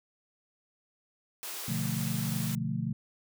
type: high-pass noise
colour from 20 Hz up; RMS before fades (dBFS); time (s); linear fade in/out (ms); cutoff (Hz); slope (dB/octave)
white; -39; 1.43-2.55; 0; 290; 96
type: chord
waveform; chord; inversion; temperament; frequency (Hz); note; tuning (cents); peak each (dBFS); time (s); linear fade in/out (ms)
sine; B half-diminished seventh; none; equal; 123.47 / 146.83 / 174.61 / 220; B2 / D3 / F3 / A3; 0 / 0 / 0 / 0; -35; 1.68-2.93; 5
effects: none